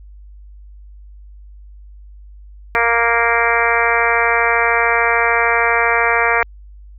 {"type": "harmonic tone", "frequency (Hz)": 233.1, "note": "A#3", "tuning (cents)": 0, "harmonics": [2, 3, 4, 5, 6, 7, 8, 9, 10], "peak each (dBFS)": [-21, -21, -21, -21, -21, -21, -21, -21, -21], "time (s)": [2.75, 6.43], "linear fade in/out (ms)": 0, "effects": ["added 50 Hz sine -36 dBFS peak until 6.98 s"]}